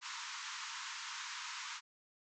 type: band-pass noise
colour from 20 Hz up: pink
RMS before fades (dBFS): -45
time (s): 0.01-1.81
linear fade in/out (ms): 50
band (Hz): 920 to 7400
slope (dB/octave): 96
effects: none